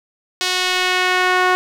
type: tone with band-pass filter sweep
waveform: sawtooth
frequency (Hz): 366.3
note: F#4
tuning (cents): -17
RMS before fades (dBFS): -17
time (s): 0.41-1.55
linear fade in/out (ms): 0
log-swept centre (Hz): 4300 to 1300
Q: 1.1
effects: 7-bit